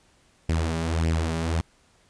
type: tone with flanger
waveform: sawtooth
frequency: 81.5 Hz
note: E2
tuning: 19 cents flat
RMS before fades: -25 dBFS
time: 0.49-1.61 s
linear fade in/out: 0 ms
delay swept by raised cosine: 0.38 to 5.08 ms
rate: 1.7 Hz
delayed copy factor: +0.65
effects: pink hiss -61 dBFS RMS until 2.09 s + resampled to 22050 Hz

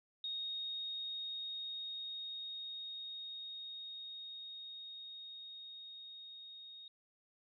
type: tone with level ramp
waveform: sine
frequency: 3729 Hz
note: A#7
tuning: in tune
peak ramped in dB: -38 to -50 dBFS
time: 0.24-6.88 s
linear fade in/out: 2 ms
effects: none

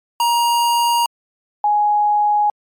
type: tone pair in turn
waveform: square / sine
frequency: 944 / 833.6 Hz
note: A#5 / G#5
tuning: +22 / +6 cents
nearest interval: major second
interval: 216 cents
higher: first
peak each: -14 / -12 dBFS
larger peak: second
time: 0.2-1.06 / 1.64-2.5 s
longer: neither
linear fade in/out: 2 ms
effects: MP3 96 kbps

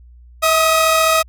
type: tone pair together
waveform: sawtooth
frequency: 645 / 1255.4 Hz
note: E5 / D#6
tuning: -38 / +15 cents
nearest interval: octave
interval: 1153 cents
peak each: -11 dBFS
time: 0.42-1.23 s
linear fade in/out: 20 ms
effects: added 60 Hz sine -40 dBFS peak until 1.28 s

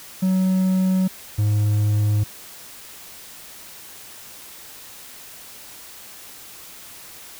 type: tone pair in turn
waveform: triangle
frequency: 187.1 / 105.01 Hz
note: F#3 / G#2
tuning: +20 / +20 cents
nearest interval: minor seventh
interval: 1000 cents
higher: first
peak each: -14 dBFS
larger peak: neither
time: 0.22-1.08 / 1.38-2.24 s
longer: neither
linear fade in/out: 10 ms
effects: white hiss -41 dBFS RMS until 7.39 s

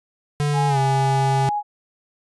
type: tone with pitch glide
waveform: square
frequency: 146.3 to 134.16 Hz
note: D3 to C3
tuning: -6 to +44 cents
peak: -19 dBFS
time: 0.4-1.49 s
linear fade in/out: 0 ms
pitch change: -150 cents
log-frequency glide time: 0.68-0.78 s
type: tone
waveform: sine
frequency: 830.6 Hz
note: G#5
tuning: in tune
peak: -20 dBFS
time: 0.53-1.63 s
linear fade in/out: 50 ms
effects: resampled to 24000 Hz

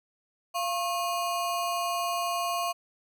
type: ring-modulated tone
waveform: square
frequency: 889 Hz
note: A5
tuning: 18 cents sharp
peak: -25 dBFS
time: 0.54-2.73 s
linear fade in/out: 20 ms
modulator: 197 Hz
effects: none

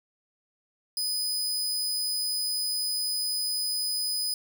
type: tone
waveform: sawtooth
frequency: 4996 Hz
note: D#8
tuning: 6 cents sharp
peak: -24 dBFS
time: 0.97-4.34 s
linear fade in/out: 2 ms
effects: none

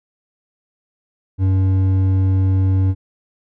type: tone with hard clipping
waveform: triangle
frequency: 95 Hz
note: F#2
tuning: 46 cents sharp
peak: -14 dBFS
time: 1.38-2.95 s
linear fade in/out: 50 ms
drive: 10 dB
effects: none

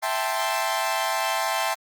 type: chord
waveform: sawtooth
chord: A minor seventh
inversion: second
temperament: equal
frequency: 659.3 / 784 / 880 / 1046.5 Hz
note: E5 / G5 / A5 / C6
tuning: 0 / 0 / 0 / 0 cents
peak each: -25 dBFS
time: 0.02-1.75 s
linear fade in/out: 20 ms
effects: Opus 32 kbps

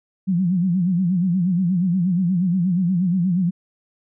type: tone with vibrato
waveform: sine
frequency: 180 Hz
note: F#3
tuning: 47 cents flat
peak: -16 dBFS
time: 0.27-3.51 s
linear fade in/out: 20 ms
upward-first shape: sine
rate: 8.4 Hz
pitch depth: 120 cents each way
effects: none

